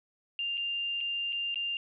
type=tone with dropouts; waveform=sine; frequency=2795 Hz; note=F7; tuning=1 cent sharp; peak=-30 dBFS; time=0.39-1.77 s; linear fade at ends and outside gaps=1 ms; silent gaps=0.573-0.577 / 1.006-1.01 / 1.324-1.328 / 1.544-1.557 s; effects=none